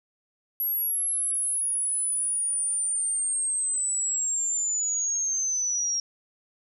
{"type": "linear sweep", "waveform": "sine", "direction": "down", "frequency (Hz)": [11610, 5588], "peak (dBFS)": -24, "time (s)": [0.6, 6], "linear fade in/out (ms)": 2, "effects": []}